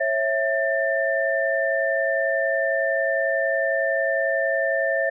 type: tone cluster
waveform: sine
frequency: 546 / 657 / 1788 Hz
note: C#5 / E5 / A6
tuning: -26 / -6 / +27 cents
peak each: -24 dBFS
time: 0-5.1 s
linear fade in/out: 10 ms
effects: none